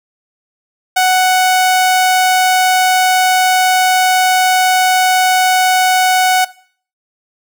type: tone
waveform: sawtooth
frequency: 742 Hz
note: F#5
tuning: 5 cents sharp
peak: -5 dBFS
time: 0.96-6.45 s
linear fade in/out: 10 ms
effects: noise-tail reverb RT60 0.5 s tail -19 dB re dry